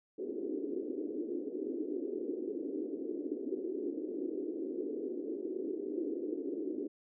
white band-pass noise, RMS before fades -38 dBFS, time 0.18-6.88 s, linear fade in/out 10 ms, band 280 to 410 Hz, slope 48 dB/octave, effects none

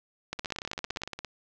two click trains, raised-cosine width 0.2 ms, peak -15 / -19 dBFS, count 12 / 16, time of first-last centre 0.33-1.035 / 0.39-1.247 s, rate 15.6 / 17.5 Hz, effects low-pass 7000 Hz 12 dB/octave + 9-bit

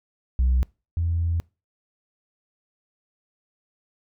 sine tone pair in turn, 63.1 / 84.23 Hz, B1 / E2, +38 / +38 cents, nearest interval perfect fourth, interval 500 cents, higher second, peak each -15 / -20 dBFS, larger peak first, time 0.39-0.63 / 0.97-1.4 s, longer second, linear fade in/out 0 ms, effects noise-tail reverb RT60 0.3 s tail -26 dB re dry + tanh soft clip ceiling -15 dBFS

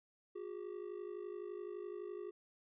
triangle ring-modulated tone, 385.8 Hz, G4, 28 cents flat, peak -38 dBFS, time 0.35-2.31 s, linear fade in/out 10 ms, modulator 25.9 Hz, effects resampled to 8000 Hz

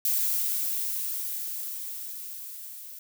violet noise with level ramp, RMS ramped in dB -25 to -43 dBFS, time 0.05-2.99 s, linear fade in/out 2 ms, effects none

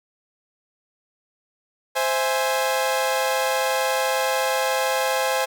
sawtooth chord, C augmented, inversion none, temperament equal, 523.3 / 659.3 / 830.6 Hz, C5 / E5 / G#5, 0 / 0 / 0 cents, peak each -19 / -24 / -21 dBFS, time 1.95-5.46 s, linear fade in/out 20 ms, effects none

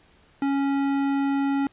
sine tone with tanh clipping, 277.2 Hz, C#4, in tune, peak -23 dBFS, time 0.42-1.67 s, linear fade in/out 2 ms, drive 16 dB, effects pink hiss -58 dBFS RMS until 1.72 s + resampled to 8000 Hz

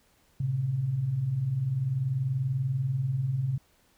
sine tone pair together, 113.14 / 133.5 Hz, A2 / C3, +49 / +35 cents, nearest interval minor third, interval 286 cents, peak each -34 / -26 dBFS, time 0.4-3.58 s, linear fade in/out 5 ms, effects pink hiss -65 dBFS RMS until 3.97 s

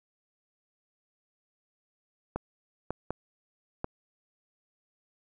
clicks, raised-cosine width 1 ms, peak -17 dBFS, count 4, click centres 2.36 / 2.906 / 3.106 / 3.844 s, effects none

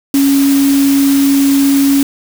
sine tone in noise, 277.2 Hz, C#4, in tune, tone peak -7 dBFS, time 0.14-2.03 s, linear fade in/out 2 ms, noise white, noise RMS -21 dBFS, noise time 0.14-2.03 s, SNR +11 dB, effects none

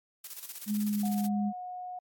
blue noise with tremolo, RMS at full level -40 dBFS, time 0.24-1.27 s, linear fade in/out 5 ms, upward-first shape square, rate 16 Hz, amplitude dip 65%
sine tone with pitch glide, 209.2 to 206 Hz, G#3 to G#3, +13 to -14 cents, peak -27 dBFS, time 0.66-1.53 s, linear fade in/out 50 ms, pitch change -27 cents, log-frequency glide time 0.85-1.04 s
sine tone, 727 Hz, F#5, 31 cents flat, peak -37 dBFS, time 1.03-1.99 s, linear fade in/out 5 ms
effects AAC 64 kbps

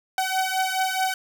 sawtooth beating tone pair, 754 / 758.7 Hz, F#5 / F#5, +32 / +43 cents, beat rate 4.7 Hz, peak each -21 / -22 dBFS, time 0.18-1.14 s, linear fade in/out 2 ms, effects none

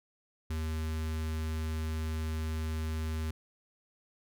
square tone with notch filter, 79 Hz, D#2, 27 cents sharp, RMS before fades -34 dBFS, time 0.5-3.31 s, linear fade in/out 5 ms, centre 650 Hz, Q 1.3, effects none

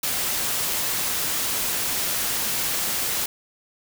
white noise, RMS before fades -25 dBFS, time 0.03-3.26 s, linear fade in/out 5 ms, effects none

